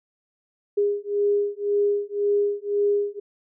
sine beating tone pair, 407.6 / 409.5 Hz, G#4 / G#4, -32 / -24 cents, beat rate 1.9 Hz, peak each -23 dBFS, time 0.77-3.2 s, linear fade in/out 10 ms, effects none

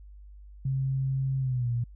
sine tone with pitch glide, 133.9 to 119.29 Hz, C3 to A#2, +40 to +40 cents, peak -25 dBFS, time 0.65-1.84 s, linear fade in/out 5 ms, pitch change -200 cents, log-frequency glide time 1.39-1.7 s, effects added 50 Hz sine -45 dBFS peak until 1.95 s

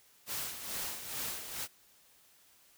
white noise with tremolo, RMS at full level -37 dBFS, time 0.26-1.68 s, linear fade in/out 50 ms, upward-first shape sine, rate 2.3 Hz, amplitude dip 60%, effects white hiss -64 dBFS RMS until 2.77 s

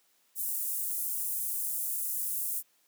pink high-pass noise, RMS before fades -33 dBFS, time 0.35-2.63 s, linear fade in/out 50 ms, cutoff 9700 Hz, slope 24 dB/octave, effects white hiss -69 dBFS RMS until 2.87 s + high-pass 200 Hz 12 dB/octave

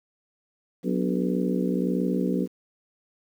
harmonic tone with a mistuned harmonic, 61.5 Hz, B1, 7 cents flat, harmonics 3 / 4 / 5 / 6 / 7 / 8, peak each -26 / -28 / -30 / -32 / -33 / -34 dBFS, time 0.83-2.48 s, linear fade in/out 50 ms, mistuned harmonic 5, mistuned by -88 cents, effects 9-bit

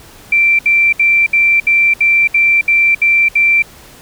sine tone bursts, 2349 Hz, D7, in tune, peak -7 dBFS, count 10, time 0.32-3.623 s, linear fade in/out 5 ms, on 270 ms, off 67 ms, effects pink hiss -39 dBFS RMS until 4.01 s

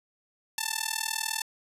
5% pulse tone with amplitude modulation, 886 Hz, A5, 12 cents sharp, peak -13 dBFS, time 0.58-1.42 s, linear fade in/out 2 ms, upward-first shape sine, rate 39.9 Hz, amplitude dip 95%, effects resampled to 32000 Hz

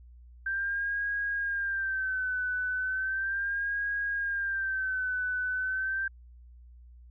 sine tone with vibrato, 1568 Hz, G6, in tune, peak -28 dBFS, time 0.46-6.08 s, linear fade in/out 5 ms, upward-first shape sine, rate 0.36 Hz, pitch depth 78 cents each way, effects added 60 Hz sine -49 dBFS peak until 7.1 s

